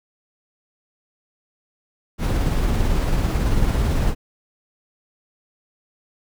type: noise with tremolo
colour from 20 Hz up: brown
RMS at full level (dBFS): -18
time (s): 2.18-4.15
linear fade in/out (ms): 50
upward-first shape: sine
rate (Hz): 18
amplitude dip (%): 25
effects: none

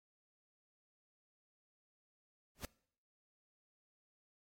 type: noise with exponential growth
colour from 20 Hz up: pink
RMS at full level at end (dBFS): -39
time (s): 2.55-2.65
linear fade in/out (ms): 0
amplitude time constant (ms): 20
effects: noise-tail reverb RT60 0.6 s tail -23 dB re dry + MP3 64 kbps

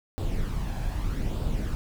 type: noise with flanger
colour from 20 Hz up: brown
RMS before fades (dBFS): -28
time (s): 0.18-1.75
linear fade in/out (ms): 0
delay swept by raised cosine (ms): 0.24 to 1.24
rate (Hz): 0.81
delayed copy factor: +0.5
effects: none

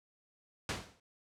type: noise with exponential decay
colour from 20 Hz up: pink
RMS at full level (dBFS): -32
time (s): 0.69-1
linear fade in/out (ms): 2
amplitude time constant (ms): 67
effects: high-pass 60 Hz 12 dB/octave + low-pass 7000 Hz 12 dB/octave

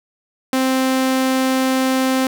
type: tone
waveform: sawtooth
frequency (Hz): 261.6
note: C4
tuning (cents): 0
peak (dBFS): -11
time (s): 0.53-2.27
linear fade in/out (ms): 2
effects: none

